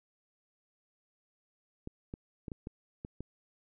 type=clicks; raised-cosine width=3 ms; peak=-27 dBFS; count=7; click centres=1.874 / 2.139 / 2.482 / 2.518 / 2.671 / 3.049 / 3.206 s; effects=none